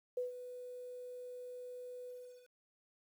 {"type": "tone with ADSR envelope", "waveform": "sine", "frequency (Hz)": 496.5, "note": "B4", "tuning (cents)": 9, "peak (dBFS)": -33, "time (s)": [0.17, 2.5], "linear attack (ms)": 5, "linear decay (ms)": 140, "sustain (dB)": -12, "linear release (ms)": 410, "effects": ["11-bit"]}